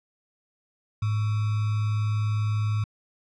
sine tone with sample-and-hold, 106.3 Hz, G#2, 41 cents sharp, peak -22 dBFS, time 1.02-2.84 s, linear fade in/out 5 ms, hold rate 1225 Hz, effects low-pass 5000 Hz 12 dB/octave

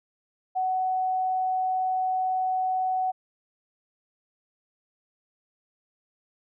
sine tone, 747 Hz, F#5, 16 cents sharp, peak -23 dBFS, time 0.55-3.12 s, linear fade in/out 20 ms, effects none

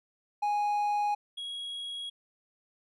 triangle tone pair in turn, 828 / 3312 Hz, G#5 / G#7, -5 / -5 cents, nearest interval 2 octaves, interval 2400 cents, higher second, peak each -24 / -34 dBFS, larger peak first, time 0.42-1.15 / 1.37-2.1 s, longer neither, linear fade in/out 10 ms, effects resampled to 32000 Hz

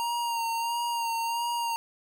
square tone with vibrato, 932.3 Hz, A#5, in tune, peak -28 dBFS, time 0-1.76 s, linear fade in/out 0 ms, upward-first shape sine, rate 1.5 Hz, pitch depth 30 cents each way, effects none

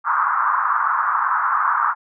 pink band-pass noise, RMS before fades -19 dBFS, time 0.04-1.95 s, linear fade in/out 50 ms, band 1000 to 1400 Hz, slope 48 dB/octave, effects none

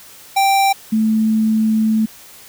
square / sine tone pair in turn, 784 / 219.2 Hz, G5 / A3, 0 / -6 cents, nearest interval octave + minor seventh, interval 2206 cents, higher first, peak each -12 dBFS, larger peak neither, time 0.36-0.73 / 0.92-2.06 s, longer second, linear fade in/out 10 ms, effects white hiss -41 dBFS RMS until 2.48 s

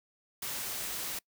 white noise, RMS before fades -37 dBFS, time 0.42-1.19 s, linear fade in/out 5 ms, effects noise-tail reverb RT60 0.1 s tail -24 dB re dry

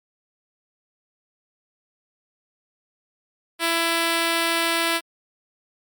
5% pulse tone, 333.4 Hz, E4, 20 cents sharp, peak -8 dBFS, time 3.59-5.01 s, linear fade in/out 50 ms, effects MP3 96 kbps

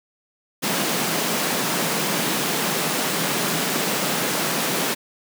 pink high-pass noise, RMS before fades -23 dBFS, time 0.62-4.95 s, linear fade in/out 20 ms, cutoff 150 Hz, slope 48 dB/octave, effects none

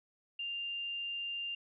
sine tone, 2794 Hz, F7, in tune, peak -36 dBFS, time 0.39-1.55 s, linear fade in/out 5 ms, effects none

